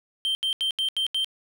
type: tone bursts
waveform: triangle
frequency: 3136 Hz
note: G7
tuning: in tune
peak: -21 dBFS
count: 6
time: 0.25-1.245 s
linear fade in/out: 0 ms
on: 100 ms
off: 79 ms
effects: none